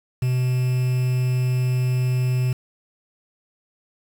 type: tone with quantisation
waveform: triangle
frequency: 126.4 Hz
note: B2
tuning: 41 cents sharp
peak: -16 dBFS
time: 0.22-2.53 s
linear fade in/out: 5 ms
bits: 6
effects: none